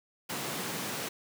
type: high-pass noise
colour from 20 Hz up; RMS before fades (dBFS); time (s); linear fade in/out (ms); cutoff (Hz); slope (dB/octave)
pink; -36; 0.29-1.09; 10; 140; 24
effects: none